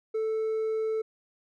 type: tone with hard clipping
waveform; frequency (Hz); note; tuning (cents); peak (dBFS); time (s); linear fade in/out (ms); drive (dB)
sine; 440; A4; 0; -27; 0.14-1.02; 10; 2
effects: none